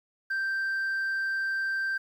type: tone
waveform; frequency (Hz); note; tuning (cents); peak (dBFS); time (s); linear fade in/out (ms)
sine; 1568; G6; 0; -24; 0.3-1.98; 10
effects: tanh soft clip ceiling -26 dBFS + 10-bit